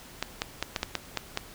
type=clicks; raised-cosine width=0.2 ms; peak=-10 dBFS; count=8; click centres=0.226 / 0.419 / 0.626 / 0.762 / 0.831 / 0.953 / 1.173 / 1.374 s; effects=pink hiss -48 dBFS RMS until 1.54 s